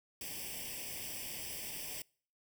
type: noise with comb filter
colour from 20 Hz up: white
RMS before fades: -43 dBFS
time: 0.21-2.02 s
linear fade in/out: 2 ms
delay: 0.37 ms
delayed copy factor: +1
effects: noise-tail reverb RT60 0.5 s tail -26 dB re dry